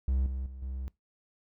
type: tone with level steps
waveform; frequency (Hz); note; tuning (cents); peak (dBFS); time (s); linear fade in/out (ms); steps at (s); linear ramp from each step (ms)
triangle; 65.41; C2; 0; -23 / -30 / -39 / -32; 0.08-0.88; 0; 0.26 / 0.46 / 0.62; 2
effects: noise-tail reverb RT60 0.2 s tail -23 dB re dry